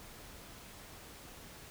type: silence
effects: pink hiss -52 dBFS RMS until 1.7 s